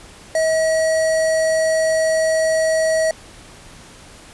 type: tone with notch filter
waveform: square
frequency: 640 Hz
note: D#5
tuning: 49 cents sharp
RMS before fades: -17 dBFS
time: 0.35-3.11 s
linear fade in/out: 2 ms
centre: 3200 Hz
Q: 1.9
effects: pink hiss -42 dBFS RMS until 4.33 s + resampled to 24000 Hz